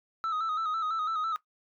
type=tone with vibrato; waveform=sine; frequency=1287 Hz; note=E6; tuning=42 cents flat; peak=-25 dBFS; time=0.24-1.36 s; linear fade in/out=0 ms; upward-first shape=square; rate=6 Hz; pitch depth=49 cents each way; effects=noise-tail reverb RT60 0.1 s tail -18 dB re dry + tanh soft clip ceiling -27 dBFS